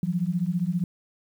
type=beating tone pair; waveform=sine; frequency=168.5 / 183.5 Hz; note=E3 / F#3; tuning=+38 / -14 cents; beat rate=15 Hz; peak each=-26 dBFS; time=0.03-0.84 s; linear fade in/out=2 ms; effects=9-bit